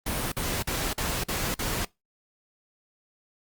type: noise bursts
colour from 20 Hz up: pink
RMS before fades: -29 dBFS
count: 6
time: 0.06-1.85 s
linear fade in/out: 5 ms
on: 260 ms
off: 46 ms
effects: noise-tail reverb RT60 0.2 s tail -23 dB re dry + Opus 32 kbps